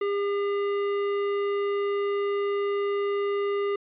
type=tone with hard clipping; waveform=triangle; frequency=403.5 Hz; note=G#4; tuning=50 cents flat; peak=-26 dBFS; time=0.01-3.76 s; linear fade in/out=5 ms; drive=16 dB; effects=resampled to 8000 Hz